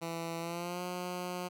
10% pulse tone with pitch glide, 166.5 to 179.48 Hz, E3 to F3, +18 to +48 cents, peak -28 dBFS, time 0.01-1.49 s, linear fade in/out 20 ms, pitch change +130 cents, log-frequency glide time 0.39-0.82 s, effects none

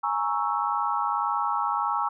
sine chord, A# half-diminished seventh, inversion third, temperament equal, 830.6 / 932.3 / 1108.7 / 1318.5 Hz, G#5 / A#5 / C#6 / E6, 0 / 0 / 0 / 0 cents, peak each -29 dBFS, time 0.03-2.09 s, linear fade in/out 10 ms, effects none

